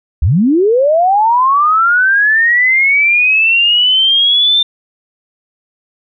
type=linear sweep; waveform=sine; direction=up; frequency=57.8 to 3604 Hz; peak=-7 dBFS; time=0.22-4.63 s; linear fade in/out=5 ms; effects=none